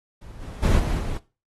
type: noise with level steps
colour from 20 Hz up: brown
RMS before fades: -41 / -35 / -18 / -24 / -28 dBFS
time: 0.21-1.18 s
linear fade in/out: 10 ms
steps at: 0.4 / 0.62 / 0.78 / 0.98 s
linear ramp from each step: 20 ms
effects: noise-tail reverb RT60 0.3 s tail -18 dB re dry + AAC 32 kbps